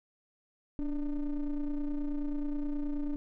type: ring-modulated tone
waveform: triangle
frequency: 151.7 Hz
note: D#3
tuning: 44 cents flat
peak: -25 dBFS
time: 0.79-3.16 s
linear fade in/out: 0 ms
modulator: 137 Hz
effects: none